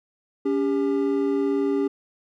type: tone pair together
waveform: triangle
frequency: 281.1 / 398.9 Hz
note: C#4 / G4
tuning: +24 / +30 cents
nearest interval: tritone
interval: 606 cents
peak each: -21 dBFS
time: 0.45-1.88 s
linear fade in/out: 10 ms
effects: none